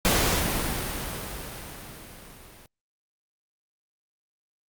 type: noise with level ramp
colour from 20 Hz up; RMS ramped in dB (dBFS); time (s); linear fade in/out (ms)
pink; -21 to -50; 0.05-2.66; 0
effects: Opus 48 kbps